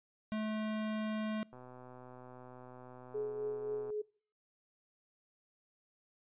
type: tone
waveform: square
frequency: 216 Hz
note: A3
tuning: 32 cents flat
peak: -35 dBFS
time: 0.32-1.43 s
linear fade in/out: 0 ms
type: click train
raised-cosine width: 1 ms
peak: -39 dBFS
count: 300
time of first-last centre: 1.53-3.903 s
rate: 126 Hz
type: tone with tremolo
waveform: sine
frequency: 422.7 Hz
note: G#4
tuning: 31 cents sharp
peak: -33 dBFS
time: 3.14-4.02 s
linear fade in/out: 10 ms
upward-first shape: triangle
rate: 3.8 Hz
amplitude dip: 50%
effects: noise-tail reverb RT60 0.5 s tail -25 dB re dry + resampled to 8000 Hz